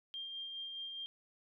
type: tone with tremolo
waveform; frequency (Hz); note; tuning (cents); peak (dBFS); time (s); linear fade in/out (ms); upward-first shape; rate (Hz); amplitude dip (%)
sine; 3194; G7; +32; -40; 0.14-1.06; 0; sine; 4.8; 30
effects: none